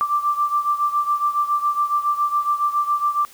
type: beating tone pair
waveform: sine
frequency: 1174.7 / 1181.9 Hz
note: D6 / D6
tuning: 0 / +11 cents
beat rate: 7.2 Hz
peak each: -19 / -23 dBFS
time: 0.01-3.25 s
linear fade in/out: 0 ms
effects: white hiss -47 dBFS RMS until 3.33 s